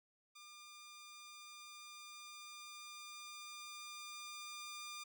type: tone with level ramp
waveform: 10% pulse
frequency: 1201 Hz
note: D6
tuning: 38 cents sharp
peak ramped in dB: -47 to -38 dBFS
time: 0.35-5.04 s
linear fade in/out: 10 ms
effects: none